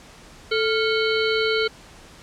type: harmonic tone with a mistuned harmonic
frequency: 440 Hz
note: A4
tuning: in tune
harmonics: 1 / 3 / 5 / 7 / 9 / 10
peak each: -21 / -26 / -28 / -29 / -31 / -31 dBFS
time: 0.51-1.68 s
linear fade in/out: 10 ms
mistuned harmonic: 3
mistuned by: +100 cents
effects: pink hiss -46 dBFS RMS until 2.22 s + low-pass 8000 Hz 12 dB/octave